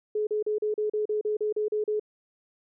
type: tone bursts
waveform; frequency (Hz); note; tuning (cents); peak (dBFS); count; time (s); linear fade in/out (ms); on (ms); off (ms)
sine; 424.7; G#4; +39; -24; 12; 0.15-1.997; 5; 120; 37
effects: none